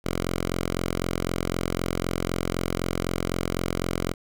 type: tone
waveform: 5% pulse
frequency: 43.93 Hz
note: F1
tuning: 11 cents sharp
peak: -14 dBFS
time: 0.04-4.14 s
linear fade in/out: 20 ms
effects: none